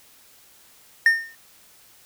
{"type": "tone with exponential decay", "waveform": "triangle", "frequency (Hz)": 1823, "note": "A#6", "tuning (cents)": -39, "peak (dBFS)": -8, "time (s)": [1.06, 1.35], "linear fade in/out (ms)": 2, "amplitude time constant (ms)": 63, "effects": ["white hiss -53 dBFS RMS until 2.05 s"]}